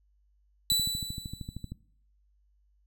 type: tone with exponential decay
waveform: sawtooth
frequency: 3965 Hz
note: B7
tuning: 6 cents sharp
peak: -19 dBFS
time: 0.7-1.72 s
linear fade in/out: 1 ms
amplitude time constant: 220 ms
type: click train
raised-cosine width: 5 ms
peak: -25 dBFS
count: 14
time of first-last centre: 0.72-1.72 s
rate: 13 Hz
effects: noise-tail reverb RT60 0.7 s tail -21 dB re dry + added 50 Hz sine -64 dBFS peak until 2.86 s

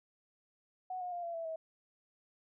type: tone with pitch steps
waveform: sine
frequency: 740 / 719.8 / 700.1 / 680.9 / 662.3 / 644.2 Hz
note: F#5 / F#5 / F5 / F5 / E5 / E5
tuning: 0 / -48 / +4 / -44 / +8 / -40 cents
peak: -37 dBFS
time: 0.9-1.56 s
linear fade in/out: 5 ms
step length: 110 ms
effects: none

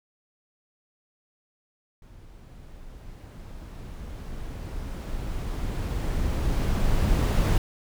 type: noise with level ramp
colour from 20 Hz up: brown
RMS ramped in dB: -48 to -19 dBFS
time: 2.02-7.58 s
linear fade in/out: 2 ms
effects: none

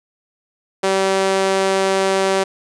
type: tone with high-pass filter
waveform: sawtooth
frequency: 192.5 Hz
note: G3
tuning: 31 cents flat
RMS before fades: -17 dBFS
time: 0.83-2.44 s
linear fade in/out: 10 ms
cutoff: 440 Hz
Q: 1.6
effects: resampled to 22050 Hz

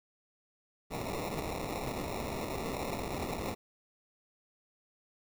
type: noise with sample-and-hold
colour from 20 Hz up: white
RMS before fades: -37 dBFS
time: 0.9-3.55 s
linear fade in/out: 20 ms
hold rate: 1575 Hz
effects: none

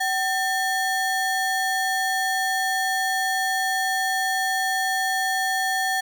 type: ring-modulated tone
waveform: square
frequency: 1279 Hz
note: D#6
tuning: 47 cents sharp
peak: -19 dBFS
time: 0-6.01 s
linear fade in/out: 10 ms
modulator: 517 Hz
effects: none

